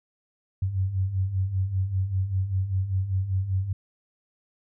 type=beating tone pair; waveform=sine; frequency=91.5 / 96.6 Hz; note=F#2 / G2; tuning=-19 / -25 cents; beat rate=5.1 Hz; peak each=-30 / -24 dBFS; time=0.62-3.73 s; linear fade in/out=5 ms; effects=none